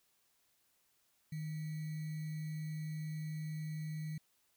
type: tone with sample-and-hold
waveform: sine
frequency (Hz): 155.56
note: D#3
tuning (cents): 0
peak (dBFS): -38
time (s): 1.32-4.18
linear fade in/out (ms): 5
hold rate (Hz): 2100
effects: white hiss -75 dBFS RMS until 4.56 s